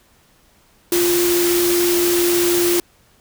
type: tone in noise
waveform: sine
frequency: 349.2 Hz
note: F4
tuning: in tune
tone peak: -15 dBFS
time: 0.92-2.8 s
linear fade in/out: 2 ms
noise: white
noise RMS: -21 dBFS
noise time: 0.92-2.8 s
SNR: +3 dB
effects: pink hiss -55 dBFS RMS until 3.2 s